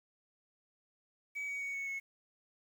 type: tone with pitch steps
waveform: sine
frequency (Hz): 2275 / 2254 / 2233 / 2213 / 2192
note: C#7 / C#7 / C#7 / C#7 / C#7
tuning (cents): +44 / +28 / +12 / -3 / -20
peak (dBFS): -34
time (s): 1.35-2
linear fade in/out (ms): 20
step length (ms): 130
effects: tanh soft clip ceiling -35 dBFS + 10-bit